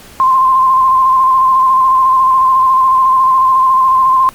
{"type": "tone with vibrato", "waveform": "sine", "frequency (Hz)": 1046.5, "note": "C6", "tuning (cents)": 0, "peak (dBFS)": -6, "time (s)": [0.2, 4.29], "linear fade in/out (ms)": 0, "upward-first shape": "square", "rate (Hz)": 14, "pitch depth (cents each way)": 23, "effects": ["pink hiss -37 dBFS RMS until 4.34 s", "Opus 48 kbps"]}